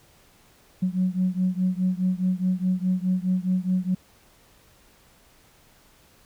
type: beating tone pair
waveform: sine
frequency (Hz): 182.2 / 187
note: F#3 / F#3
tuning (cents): -26 / +19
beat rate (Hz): 4.8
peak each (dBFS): -23 / -24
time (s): 0.82-3.95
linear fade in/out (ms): 10
effects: tanh soft clip ceiling -14 dBFS + pink hiss -57 dBFS RMS until 6.25 s